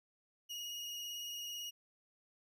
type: tone with vibrato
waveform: 30% pulse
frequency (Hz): 2878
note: F#7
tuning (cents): -49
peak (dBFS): -39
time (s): 0.49-1.71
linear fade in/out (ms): 20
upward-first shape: triangle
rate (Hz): 18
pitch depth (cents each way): 26
effects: none